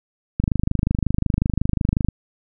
click train, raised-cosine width 5 ms, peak -6 dBFS, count 44, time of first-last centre 0.4-2.086 s, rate 25.5 Hz, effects none

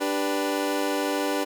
25% pulse chord, G major, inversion second, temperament equal, 293.7 / 392 / 493.9 Hz, D4 / G4 / B4, 0 / 0 / 0 cents, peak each -23 / -26 / -26 dBFS, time 0-1.45 s, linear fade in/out 20 ms, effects none

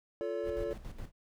triangle chord, F augmented, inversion none, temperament equal with one note detuned, 349.2 / 440 / 567.7 Hz, F4 / A4 / C#5, 0 / 0 / +41 cents, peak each -37 / -35 / -35 dBFS, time 0.21-0.73 s, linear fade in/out 0 ms
brown noise with tremolo, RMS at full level -41 dBFS, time 0.43-1.12 s, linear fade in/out 50 ms, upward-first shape square, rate 7.2 Hz, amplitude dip 65%
effects none

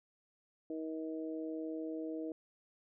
harmonic tone, 158.9 Hz, D#3, 37 cents sharp, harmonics 2 / 3 / 4, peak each -39 / -44 / -48 dBFS, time 0.7-2.32 s, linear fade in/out 2 ms, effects none

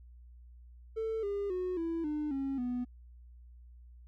triangle tone with pitch steps, 444.9 / 403.3 / 365.6 / 331.4 / 300.4 / 272.3 / 246.8 Hz, A4 / G4 / F#4 / E4 / D4 / C#4 / B3, +19 / +49 / -21 / +9 / +39 / -31 / -1 cents, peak -29 dBFS, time 0.96-2.85 s, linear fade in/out 20 ms, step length 270 ms, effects tanh soft clip ceiling -27 dBFS + added 60 Hz sine -51 dBFS peak until 4.07 s

